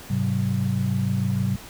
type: tone cluster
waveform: sine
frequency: 103.8 / 130.5 / 189.5 Hz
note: G#2 / C3 / F#3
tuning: 0 / -4 / +42 cents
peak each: -25 dBFS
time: 0.1-1.56 s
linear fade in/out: 5 ms
effects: pink hiss -42 dBFS RMS until 1.69 s